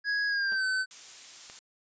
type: tone with pitch glide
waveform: square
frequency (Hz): 1661.2 to 1523.3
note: G#6 to F#6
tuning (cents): 0 to +50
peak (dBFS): -27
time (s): 0.04-0.86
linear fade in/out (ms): 50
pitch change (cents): -150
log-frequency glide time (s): 0.28-0.65
type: tone with exponential decay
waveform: 10% pulse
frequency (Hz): 206.7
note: G#3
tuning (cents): -8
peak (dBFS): -36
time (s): 0.52-0.62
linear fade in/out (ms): 0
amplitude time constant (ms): 20
type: noise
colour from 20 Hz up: blue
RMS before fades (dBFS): -42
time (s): 0.91-1.59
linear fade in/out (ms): 0
type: click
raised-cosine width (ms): 0.2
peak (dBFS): -27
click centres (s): 1.499
effects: resampled to 16000 Hz